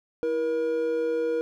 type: tone pair together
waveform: triangle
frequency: 327.8 / 476.3 Hz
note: E4 / A#4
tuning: -10 / +37 cents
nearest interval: tritone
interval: 647 cents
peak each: -30 / -22 dBFS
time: 0.23-1.41 s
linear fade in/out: 0 ms
effects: none